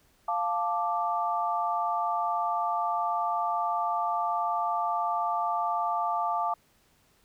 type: chord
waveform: sine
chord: D minor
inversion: first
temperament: equal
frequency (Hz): 698.5 / 880 / 1174.7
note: F5 / A5 / D6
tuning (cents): 0 / 0 / 0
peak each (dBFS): -30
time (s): 0.28-6.54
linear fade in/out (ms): 5
effects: pink hiss -65 dBFS RMS until 7.24 s